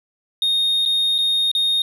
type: tone with dropouts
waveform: sine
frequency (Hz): 3700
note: A#7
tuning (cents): -14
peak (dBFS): -13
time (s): 0.42-1.82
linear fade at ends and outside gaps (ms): 2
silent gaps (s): 0.853-0.859 / 1.182-1.186 / 1.515-1.55
effects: tanh soft clip ceiling -15 dBFS